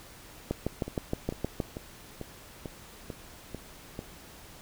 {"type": "two click trains", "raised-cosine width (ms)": 2, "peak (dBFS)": [-15, -23], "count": [8, 8], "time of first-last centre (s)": [[0.51, 1.602], [0.88, 3.991]], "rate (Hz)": [6.41, 2.25], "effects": ["pink hiss -50 dBFS RMS until 4.61 s"]}